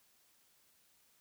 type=silence; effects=white hiss -70 dBFS RMS until 1.2 s